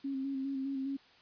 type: tone with vibrato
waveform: sine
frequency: 270.8 Hz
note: C#4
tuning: 40 cents flat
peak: -33 dBFS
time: 0.04-0.97 s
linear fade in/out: 10 ms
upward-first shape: square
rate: 4.9 Hz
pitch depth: 27 cents each way
effects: white hiss -61 dBFS RMS until 1.21 s + resampled to 11025 Hz